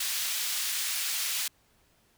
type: high-pass noise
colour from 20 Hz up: pink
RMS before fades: -31 dBFS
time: 0-1.48 s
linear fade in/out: 5 ms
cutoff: 2700 Hz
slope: 12 dB/octave
effects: pink hiss -66 dBFS RMS until 2.17 s